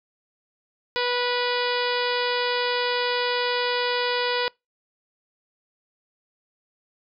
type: harmonic tone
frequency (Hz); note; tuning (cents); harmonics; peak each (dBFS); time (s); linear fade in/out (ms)
489.9; B4; -14; 1 / 2 / 3 / 4 / 5 / 6 / 7 / 8 / 9 / 10; -26 / -29 / -31 / -32 / -33 / -34 / -34 / -35 / -36 / -36; 0.96-4.48; 0
effects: noise-tail reverb RT60 0.2 s tail -25 dB re dry